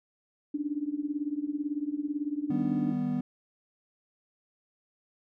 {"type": "tone with tremolo", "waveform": "sine", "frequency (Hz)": 293.7, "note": "D4", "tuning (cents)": 0, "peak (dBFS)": -25, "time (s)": [0.54, 2.93], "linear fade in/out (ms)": 5, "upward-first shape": "triangle", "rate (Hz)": 18, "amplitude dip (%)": 95}
{"type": "chord", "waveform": "triangle", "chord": "Eb augmented", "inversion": "none", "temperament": "equal", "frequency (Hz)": [155.56, 196, 246.9], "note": ["Eb3", "G3", "B3"], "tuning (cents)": [0, 0, 0], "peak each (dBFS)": [-33, -32, -27], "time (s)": [2.5, 3.21], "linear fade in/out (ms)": 5}
{"effects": []}